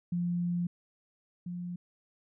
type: tone pair in turn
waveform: sine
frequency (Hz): 174.61 / 176.43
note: F3 / F3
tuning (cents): 0 / +18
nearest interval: unison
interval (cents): 18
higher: second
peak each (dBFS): -28 / -35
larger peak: first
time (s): 0.12-0.67 / 1.46-1.76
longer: first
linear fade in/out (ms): 5
effects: none